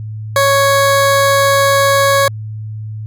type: tone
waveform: 20% pulse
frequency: 554.4 Hz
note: C#5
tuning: in tune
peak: -4 dBFS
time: 0.36-2.28 s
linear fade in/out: 2 ms
effects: added 108 Hz sine -22 dBFS peak until 3.06 s